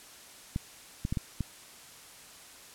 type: clicks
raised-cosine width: 5 ms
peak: -18 dBFS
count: 5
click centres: 0.561 / 1.051 / 1.125 / 1.172 / 1.407 s
effects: white hiss -51 dBFS RMS until 2.74 s + low-pass 11000 Hz 12 dB/octave